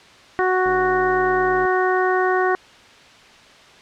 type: harmonic tone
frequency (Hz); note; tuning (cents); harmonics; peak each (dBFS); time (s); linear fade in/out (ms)
370; F#4; 0; 1 / 2 / 3 / 4 / 5; -19 / -22 / -24 / -25 / -26; 0.39-2.55; 0
type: click train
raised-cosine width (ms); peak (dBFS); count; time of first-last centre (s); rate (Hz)
2; -23; 100; 0.66-1.653; 99.7
effects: white hiss -46 dBFS RMS until 3.81 s + low-pass 4000 Hz 12 dB/octave